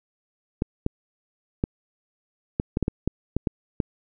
clicks, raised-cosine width 3 ms, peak -9 dBFS, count 11, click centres 0.621 / 0.864 / 1.639 / 2.599 / 2.771 / 2.827 / 2.881 / 3.076 / 3.366 / 3.472 / 3.802 s, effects none

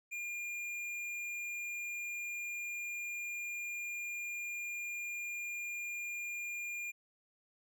triangle tone with tanh clipping, 2410 Hz, D7, 44 cents sharp, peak -40 dBFS, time 0.11-6.92 s, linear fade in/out 20 ms, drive 17 dB, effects none

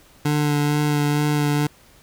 25% pulse tone with vibrato, 147.6 Hz, D3, 9 cents sharp, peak -14 dBFS, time 0.25-1.67 s, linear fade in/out 5 ms, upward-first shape sine, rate 2.2 Hz, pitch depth 16 cents each way, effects pink hiss -52 dBFS RMS until 2.02 s

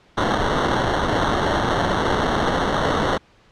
violet noise with sample-and-hold, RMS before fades -20 dBFS, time 0.17-3.18 s, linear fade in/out 10 ms, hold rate 2450 Hz, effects pink hiss -54 dBFS RMS until 3.51 s + low-pass 4000 Hz 12 dB/octave

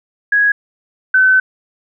sine tone pair in turn, 1661.2 / 1521.1 Hz, G#6 / F#6, 0 / +47 cents, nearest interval major second, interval 153 cents, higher first, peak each -9 / -7 dBFS, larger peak second, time 0.32-0.52 / 1.14-1.4 s, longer second, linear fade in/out 5 ms, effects none

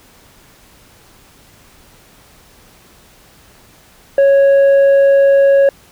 sine tone with tanh clipping, 553 Hz, C#5, 4 cents flat, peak -7 dBFS, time 4.18-5.69 s, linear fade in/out 2 ms, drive 4 dB, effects pink hiss -46 dBFS RMS until 5.91 s

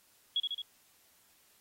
sine tone with echo, 3338 Hz, G#7, 8 cents sharp, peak -27 dBFS, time 0.36-0.4 s, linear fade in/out 2 ms, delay 73 ms, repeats 3, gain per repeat -3 dB, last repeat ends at 0.619 s, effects white hiss -66 dBFS RMS until 1.6 s + AAC 48 kbps

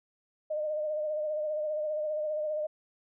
sine tone with vibrato, 610 Hz, D#5, 34 cents flat, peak -29 dBFS, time 0.5-2.67 s, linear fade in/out 10 ms, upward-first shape sine, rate 15 Hz, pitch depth 36 cents each way, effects none

